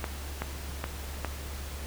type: clicks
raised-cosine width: 0.5 ms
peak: -16 dBFS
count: 4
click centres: 0.042 / 0.42 / 0.841 / 1.247 s
effects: added 70 Hz sine -37 dBFS peak until 1.86 s + pink hiss -43 dBFS RMS until 1.86 s